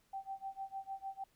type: tone with tremolo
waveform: sine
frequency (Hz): 778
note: G5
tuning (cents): -13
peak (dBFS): -38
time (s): 0.13-1.24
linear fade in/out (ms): 5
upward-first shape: sine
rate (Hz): 6.6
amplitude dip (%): 95
effects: pink hiss -73 dBFS RMS until 1.35 s